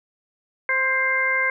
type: harmonic tone with a mistuned harmonic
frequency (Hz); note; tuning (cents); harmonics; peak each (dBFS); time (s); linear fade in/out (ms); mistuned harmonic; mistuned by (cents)
524; C5; +2; 1 / 2 / 3 / 4; -30 / -28 / -23 / -21; 0.69-1.5; 2; 3; +20
effects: none

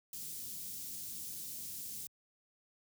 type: band-stop noise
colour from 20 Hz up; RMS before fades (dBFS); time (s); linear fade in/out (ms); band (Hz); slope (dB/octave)
white; -44; 0.13-2.07; 2; 230 to 5600; 12
effects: high-pass 80 Hz 12 dB/octave

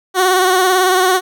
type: tone with vibrato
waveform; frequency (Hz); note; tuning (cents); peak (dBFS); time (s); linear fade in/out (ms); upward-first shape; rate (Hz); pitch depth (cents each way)
15% pulse; 370.5; F#4; +2; -4; 0.14-1.21; 50; sine; 18; 46
effects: none

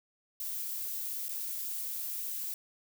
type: noise with dropouts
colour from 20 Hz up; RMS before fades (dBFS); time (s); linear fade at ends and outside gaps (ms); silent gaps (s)
violet; -37; 0.4-2.54; 2; 1.284-1.29
effects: none

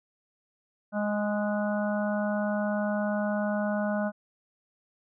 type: harmonic tone with a mistuned harmonic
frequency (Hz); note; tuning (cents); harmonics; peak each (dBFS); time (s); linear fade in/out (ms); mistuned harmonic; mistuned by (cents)
207.7; G#3; 0; 1 / 3 / 4 / 5 / 6 / 7; -28 / -30 / -38 / -42 / -42 / -37; 0.92-4.12; 50; 7; +20
effects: none

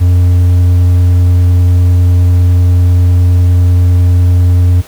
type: tone with hard clipping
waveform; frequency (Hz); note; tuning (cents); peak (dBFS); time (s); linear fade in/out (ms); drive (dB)
triangle; 89; F2; +33; -5; 0-4.82; 20; 6
effects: pink hiss -35 dBFS RMS until 4.87 s

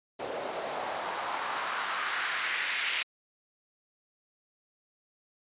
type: noise with band-pass filter sweep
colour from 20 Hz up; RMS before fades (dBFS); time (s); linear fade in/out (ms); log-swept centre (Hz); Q
white; -33; 0.19-3.03; 10; 500 to 2400; 2
effects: resampled to 8000 Hz

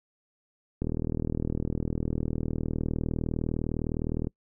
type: click train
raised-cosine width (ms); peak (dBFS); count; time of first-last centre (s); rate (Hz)
3; -16; 138; 0.82-4.271; 39.7
effects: noise-tail reverb RT60 0.1 s tail -25 dB re dry

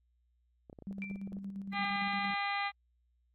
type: clicks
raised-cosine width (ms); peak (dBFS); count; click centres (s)
2; -36; 11; 0.698 / 0.729 / 0.788 / 0.823 / 0.911 / 0.983 / 1.112 / 1.16 / 1.275 / 1.322 / 1.368
type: tone with tremolo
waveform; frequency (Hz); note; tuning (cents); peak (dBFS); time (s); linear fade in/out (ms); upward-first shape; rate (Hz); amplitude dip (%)
sine; 196.3; G3; +3; -37; 0.87-2.34; 0; square; 8.7; 45
type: tone with exponential decay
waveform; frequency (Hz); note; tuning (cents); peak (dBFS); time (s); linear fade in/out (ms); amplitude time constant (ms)
sine; 2349; D7; 0; -37; 1.02-1.31; 0; 61
type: harmonic tone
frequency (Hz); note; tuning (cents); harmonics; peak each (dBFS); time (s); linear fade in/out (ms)
402.3; G4; +45; 2 / 3 / 4 / 5 / 6 / 7 / 8 / 9 / 10; -36 / -39 / -46 / -37 / -41 / -51 / -48 / -52 / -46; 1.72-2.72; 50
effects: added 60 Hz sine -70 dBFS peak until 3.34 s + AAC 48 kbps

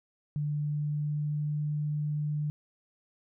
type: tone with pitch glide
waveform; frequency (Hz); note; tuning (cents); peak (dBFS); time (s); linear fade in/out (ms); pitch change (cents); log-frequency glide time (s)
sine; 148 to 149.29; D3 to D3; +14 to +29; -28; 0.36-2.5; 0; +15; 0.52-1.62
effects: none

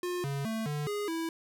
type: tone with pitch steps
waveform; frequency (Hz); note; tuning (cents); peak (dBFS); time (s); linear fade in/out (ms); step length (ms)
square; 356.6 / 139.5 / 222.3 / 147.9 / 413.1 / 328.3; F4 / C#3 / A3 / D3 / G#4 / E4; +36 / +11 / +18 / +13 / -9 / -7; -32; 0.03-1.29; 2; 210
effects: none

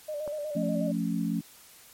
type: tone with vibrato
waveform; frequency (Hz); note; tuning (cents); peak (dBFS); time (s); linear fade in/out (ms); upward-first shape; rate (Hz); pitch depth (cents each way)
sine; 599; D5; +34; -31; 0.08-0.92; 10; square; 8.2; 44
type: click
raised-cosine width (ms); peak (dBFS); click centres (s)
1; -25; 0.277
type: chord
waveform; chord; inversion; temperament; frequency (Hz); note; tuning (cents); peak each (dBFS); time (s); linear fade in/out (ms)
sine; F augmented; none; equal; 174.61 / 220 / 277.2; F3 / A3 / C#4; 0 / 0 / 0; -30 / -30 / -32; 0.55-1.41; 10
effects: white hiss -53 dBFS RMS until 1.93 s + MP3 64 kbps

